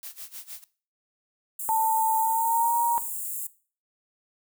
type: noise with tremolo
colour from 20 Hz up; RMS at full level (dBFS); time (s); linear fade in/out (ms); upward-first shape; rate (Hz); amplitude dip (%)
blue; -38; 0.03-0.64; 0; sine; 6.5; 90
type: high-pass noise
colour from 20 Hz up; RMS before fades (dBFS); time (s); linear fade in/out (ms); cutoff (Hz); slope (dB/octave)
white; -33; 1.59-3.47; 5; 7100; 96
type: tone with pitch glide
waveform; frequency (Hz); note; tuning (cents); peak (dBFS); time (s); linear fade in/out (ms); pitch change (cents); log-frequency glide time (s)
sine; 890 to 939.7; A5 to A#5; +20 to +14; -21; 1.69-2.98; 0; +94; 2.19-2.76
effects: noise-tail reverb RT60 0.4 s tail -18 dB re dry